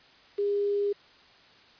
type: tone with quantisation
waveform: sine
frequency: 406.1 Hz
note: G#4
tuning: 39 cents flat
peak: -24 dBFS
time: 0.38-0.93 s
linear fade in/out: 10 ms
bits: 8
effects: white hiss -56 dBFS RMS until 1.79 s + resampled to 11025 Hz